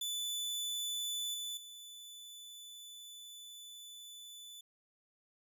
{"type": "tone with level steps", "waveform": "sawtooth", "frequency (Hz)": 3488, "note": "A7", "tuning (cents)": -16, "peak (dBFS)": [-33, -36, -46], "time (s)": [0.01, 4.61], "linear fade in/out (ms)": 5, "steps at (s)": [1.34, 1.57], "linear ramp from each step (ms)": 2, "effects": []}